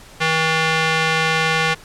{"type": "tone with band-pass filter", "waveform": "square", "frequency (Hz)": 160.3, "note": "E3", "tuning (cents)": -48, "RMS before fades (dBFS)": -18, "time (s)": [0.2, 1.75], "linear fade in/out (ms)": 20, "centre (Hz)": 2200, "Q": 0.99, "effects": ["pink hiss -43 dBFS RMS until 1.84 s", "low-pass 11000 Hz 12 dB/octave"]}